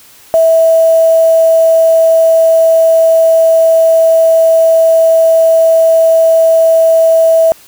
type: tone with quantisation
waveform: sine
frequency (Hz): 653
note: E5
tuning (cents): -17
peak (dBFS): -4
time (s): 0.34-7.52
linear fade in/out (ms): 0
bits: 4
effects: white hiss -40 dBFS RMS until 7.67 s